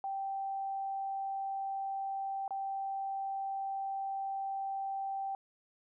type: tone with dropouts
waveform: sine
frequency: 781 Hz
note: G5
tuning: 7 cents flat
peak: -34 dBFS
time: 0.04-5.35 s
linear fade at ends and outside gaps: 1 ms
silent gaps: 2.479-2.507 s
effects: none